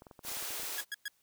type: clicks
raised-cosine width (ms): 1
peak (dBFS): -36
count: 12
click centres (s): 0.021 / 0.068 / 0.112 / 0.192 / 0.25 / 0.284 / 0.317 / 0.371 / 0.426 / 0.506 / 0.598 / 0.632
type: high-pass noise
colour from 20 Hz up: white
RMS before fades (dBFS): -39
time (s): 0.23-0.85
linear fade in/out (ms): 50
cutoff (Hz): 300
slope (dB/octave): 48
type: tone bursts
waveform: sawtooth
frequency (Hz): 1661.2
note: G#6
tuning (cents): 0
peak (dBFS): -32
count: 3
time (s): 0.78-1.081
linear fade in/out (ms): 2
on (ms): 27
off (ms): 110
effects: white hiss -72 dBFS RMS until 1.22 s